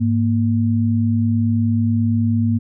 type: tone pair together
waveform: sine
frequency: 103.83 / 233.1 Hz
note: G#2 / A#3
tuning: 0 / 0 cents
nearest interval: octave + major second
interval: 1400 cents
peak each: -17 dBFS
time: 0-2.59 s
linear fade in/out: 20 ms
effects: none